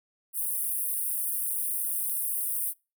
pink high-pass noise, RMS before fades -30 dBFS, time 0.33-2.74 s, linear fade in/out 50 ms, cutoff 9000 Hz, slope 96 dB/octave, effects noise-tail reverb RT60 0.3 s tail -26 dB re dry

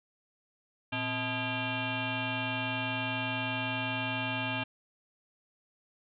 sine tone with frequency modulation, 1247 Hz, D#6, 3 cents sharp, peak -30 dBFS, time 0.92-4.64 s, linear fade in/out 10 ms, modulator 377 Hz, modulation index 5, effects none

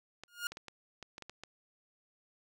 clicks, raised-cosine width 0.2 ms, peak -28 dBFS, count 9, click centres 0.236 / 0.52 / 0.571 / 0.683 / 1.027 / 1.181 / 1.223 / 1.296 / 1.436 s
sawtooth tone with exponential growth, 1423 Hz, F6, 32 cents sharp, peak -27 dBFS, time 0.28-0.47 s, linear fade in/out 1 ms, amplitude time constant 40 ms
effects none

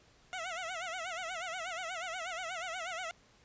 15% pulse tone with vibrato, 698.5 Hz, F5, in tune, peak -31 dBFS, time 0.33-3.11 s, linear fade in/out 0 ms, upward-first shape sine, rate 8.3 Hz, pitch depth 140 cents each way, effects pink hiss -64 dBFS RMS until 3.44 s + resampled to 16000 Hz

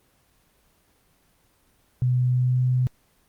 sine tone with pitch glide, 125.3 to 126.68 Hz, B2 to B2, +25 to +44 cents, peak -18 dBFS, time 2.02-2.87 s, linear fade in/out 0 ms, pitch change +19 cents, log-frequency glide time 2.29-2.63 s, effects pink hiss -63 dBFS RMS until 3.28 s + Opus 24 kbps

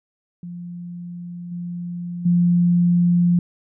sine tone with level steps, 174.61 Hz, F3, in tune, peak -30 / -26 / -13 dBFS, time 0.43-3.39 s, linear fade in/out 2 ms, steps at 1.51 / 2.25 s, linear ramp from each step 10 ms, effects none

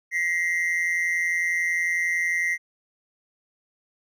triangle tone pair together, 1909 / 2080 Hz, A#6 / C7, +41 / -11 cents, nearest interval minor second, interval 148 cents, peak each -23 dBFS, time 0.11-2.58 s, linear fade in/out 50 ms, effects none

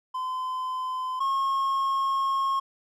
triangle tone pair in turn, 1025 / 1083.7 Hz, C6 / C#6, -36 / -40 cents, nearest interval minor second, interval 96 cents, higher second, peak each -26 / -21 dBFS, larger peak second, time 0.14-1.2 / 1.2-2.6 s, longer second, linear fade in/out 10 ms, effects none

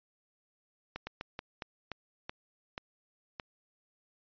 slowing click train, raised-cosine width 0.3 ms, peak -22 dBFS, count 9, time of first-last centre 0.96-3.398 s, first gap 110 ms, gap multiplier 1.28, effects resampled to 11025 Hz

